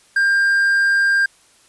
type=tone; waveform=triangle; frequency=1597 Hz; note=G6; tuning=32 cents sharp; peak=-11 dBFS; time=0.16-1.26 s; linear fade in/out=5 ms; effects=white hiss -53 dBFS RMS until 1.68 s + resampled to 24000 Hz